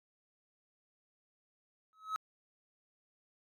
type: tone with exponential growth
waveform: triangle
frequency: 1284 Hz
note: E6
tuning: 46 cents flat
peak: -28 dBFS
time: 1.93-2.16 s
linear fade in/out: 0 ms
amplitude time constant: 48 ms
effects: AAC 64 kbps